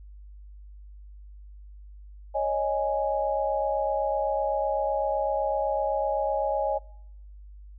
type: chord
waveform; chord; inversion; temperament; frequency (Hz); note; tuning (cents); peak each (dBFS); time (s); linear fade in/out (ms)
sine; C# suspended second; none; equal; 554.4 / 622.3 / 830.6; C#5 / D#5 / G#5; 0 / 0 / 0; -28; 2.34-6.79; 20
effects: noise-tail reverb RT60 0.9 s tail -26 dB re dry + added 50 Hz sine -43 dBFS peak until 7.78 s